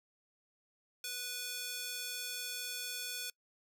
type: tone with high-pass filter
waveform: square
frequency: 492.1 Hz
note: B4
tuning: 6 cents flat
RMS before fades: -41 dBFS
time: 1.04-3.3 s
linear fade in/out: 2 ms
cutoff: 3100 Hz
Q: 0.77
effects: noise-tail reverb RT60 0.1 s tail -25 dB re dry